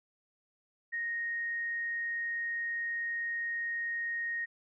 sine tone, 1864.7 Hz, A#6, in tune, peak -32 dBFS, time 0.92-4.46 s, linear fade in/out 20 ms, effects none

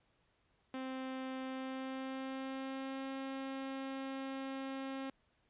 sawtooth tone with pitch glide, 261.6 to 268.6 Hz, C4 to C4, 0 to +46 cents, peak -36 dBFS, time 0.74-5.1 s, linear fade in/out 2 ms, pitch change +46 cents, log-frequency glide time 1.42-3.08 s, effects pink hiss -75 dBFS RMS until 5.49 s + resampled to 8000 Hz

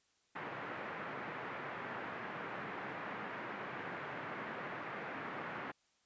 white band-pass noise, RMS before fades -44 dBFS, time 0.35-5.72 s, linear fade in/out 10 ms, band 120 to 1900 Hz, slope 24 dB/octave, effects white hiss -75 dBFS RMS until 6.05 s + resampled to 16000 Hz

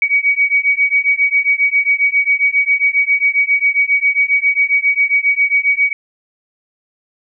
sine beating tone pair, 2256 / 2263.4 Hz, C#7 / C#7, +30 / +35 cents, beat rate 7.4 Hz, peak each -14 dBFS, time 0.02-5.93 s, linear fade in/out 2 ms, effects none

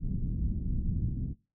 pink low-pass noise, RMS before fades -31 dBFS, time 0-1.35 s, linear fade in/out 50 ms, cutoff 210 Hz, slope 24 dB/octave, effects noise-tail reverb RT60 0.3 s tail -22 dB re dry

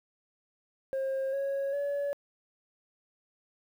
sine tone with pitch steps, 535 / 551.6 / 568.8 Hz, C5 / C#5 / C#5, +38 / -9 / +45 cents, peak -26 dBFS, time 0.93-2.13 s, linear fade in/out 0 ms, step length 400 ms, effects tanh soft clip ceiling -28 dBFS + 10-bit

